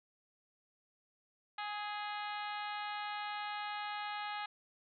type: harmonic tone with a mistuned harmonic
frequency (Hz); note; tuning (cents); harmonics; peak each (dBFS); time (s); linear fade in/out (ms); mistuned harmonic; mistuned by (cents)
415.3; G#4; 0; 2 / 3 / 4 / 5 / 6 / 7 / 8 / 9 / 10; -41 / -45 / -47 / -49 / -51 / -52 / -53 / -54 / -55; 1.58-4.46; 5; 3; +19
effects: none